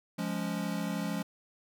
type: chord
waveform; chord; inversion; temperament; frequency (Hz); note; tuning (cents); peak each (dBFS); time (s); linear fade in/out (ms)
square; Db major; first; equal; 174.61 / 207.7 / 277.2; F3 / Ab3 / Db4; 0 / 0 / 0; -36 / -36 / -39; 0.18-1.23; 10
effects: none